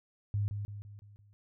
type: tone with echo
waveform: sine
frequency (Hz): 102.5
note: G#2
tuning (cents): -22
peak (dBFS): -28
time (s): 0.34-0.48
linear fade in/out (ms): 0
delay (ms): 170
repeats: 5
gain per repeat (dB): -6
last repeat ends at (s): 1.33
effects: none